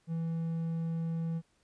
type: tone with hard clipping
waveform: triangle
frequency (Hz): 164.81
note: E3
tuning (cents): 0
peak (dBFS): -32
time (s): 0.07-1.42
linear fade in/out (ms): 50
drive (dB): 6
effects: pink hiss -72 dBFS RMS until 1.63 s + resampled to 22050 Hz